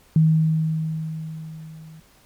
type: tone with level ramp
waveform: sine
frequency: 158.6 Hz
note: D#3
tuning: 33 cents sharp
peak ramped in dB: -11 to -40 dBFS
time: 0.16-2 s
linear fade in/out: 2 ms
effects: pink hiss -55 dBFS RMS until 2.25 s + MP3 96 kbps